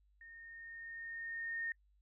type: tone with level ramp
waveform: sine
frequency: 1837 Hz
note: A#6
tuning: 26 cents flat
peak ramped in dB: -53 to -36 dBFS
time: 0.21-1.72 s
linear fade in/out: 2 ms
effects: noise-tail reverb RT60 0.1 s tail -26 dB re dry + added 50 Hz sine -68 dBFS peak until 2.01 s